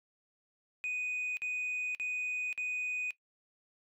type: tone bursts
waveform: sine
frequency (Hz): 2489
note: D#7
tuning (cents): 0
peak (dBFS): -31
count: 4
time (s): 0.84-3.107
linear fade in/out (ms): 0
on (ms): 530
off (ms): 49
effects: noise-tail reverb RT60 0.1 s tail -19 dB re dry + tanh soft clip ceiling -31 dBFS